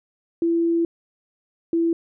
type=tone pair in turn; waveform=sine; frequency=335.6 / 333.5 Hz; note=E4 / E4; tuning=+31 / +20 cents; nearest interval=unison; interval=11 cents; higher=first; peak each=-17 dBFS; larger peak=neither; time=0.42-0.85 / 1.73-1.93 s; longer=first; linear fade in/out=2 ms; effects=none